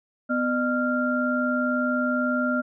sine tone cluster, 249.8 / 606 / 1389 Hz, B3 / D#5 / F6, +20 / -46 / -10 cents, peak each -24 / -28 / -26 dBFS, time 0.29-2.62 s, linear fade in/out 20 ms, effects none

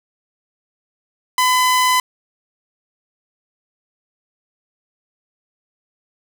sawtooth tone, 1009 Hz, B5, 37 cents sharp, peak -9 dBFS, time 1.38-2 s, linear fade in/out 2 ms, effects none

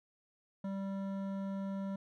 triangle tone with hard clipping, 195.2 Hz, G3, 7 cents flat, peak -38 dBFS, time 0.64-1.96 s, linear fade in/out 5 ms, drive 16 dB, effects none

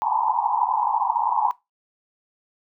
pink band-pass noise, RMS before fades -22 dBFS, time 0.02-1.51 s, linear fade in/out 0 ms, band 820 to 1000 Hz, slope 96 dB/octave, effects noise-tail reverb RT60 0.2 s tail -19 dB re dry

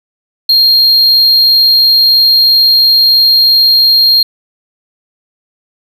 triangle tone, 4221 Hz, C8, 14 cents sharp, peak -3 dBFS, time 0.49-4.23 s, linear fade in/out 5 ms, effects none

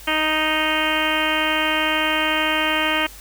harmonic tone, 311.1 Hz, D#4, in tune, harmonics 1 / 2 / 3 / 4 / 5 / 6 / 7 / 8 / 9 / 10, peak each -27 / -27 / -27 / -27 / -27 / -27 / -27 / -27 / -27 / -27 dBFS, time 0.07-3.07 s, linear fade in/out 10 ms, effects added 50 Hz sine -42 dBFS peak until 3.2 s + white hiss -42 dBFS RMS until 3.2 s

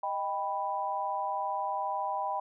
sine chord, Eb augmented, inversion none, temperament equal with one note detuned, 622.3 / 789.9 / 987.8 Hz, Eb5 / G5 / B5, 0 / +13 / 0 cents, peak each -38 / -33 / -33 dBFS, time 0.03-2.4 s, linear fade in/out 5 ms, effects none

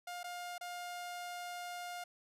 sawtooth tone with dropouts, 708 Hz, F5, 23 cents sharp, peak -38 dBFS, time 0.07-2.04 s, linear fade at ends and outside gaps 5 ms, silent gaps 0.232-0.241 / 0.581-0.61 s, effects resampled to 32000 Hz

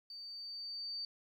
sine tone with level ramp, 4600 Hz, D8, 37 cents flat, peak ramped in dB -46 to -38 dBFS, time 0.1-1.05 s, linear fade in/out 2 ms, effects 12-bit

